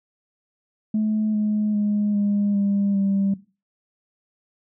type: tone with pitch steps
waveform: sine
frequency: 215.2 / 211.4 / 207.6 / 203.9 / 200.3 / 196.77 Hz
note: A3 / G#3 / G#3 / G#3 / G3 / G3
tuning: -38 / +31 / 0 / -32 / +38 / +7 cents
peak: -17 dBFS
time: 0.94-3.34 s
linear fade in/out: 5 ms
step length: 400 ms
effects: noise-tail reverb RT60 0.3 s tail -17 dB re dry + tanh soft clip ceiling -15 dBFS